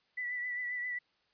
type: tone with vibrato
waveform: sine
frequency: 1971 Hz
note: B6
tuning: 4 cents flat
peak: -34 dBFS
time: 0.17-0.99 s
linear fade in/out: 10 ms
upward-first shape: triangle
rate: 7.5 Hz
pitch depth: 36 cents each way
effects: white hiss -73 dBFS RMS until 1.33 s + resampled to 11025 Hz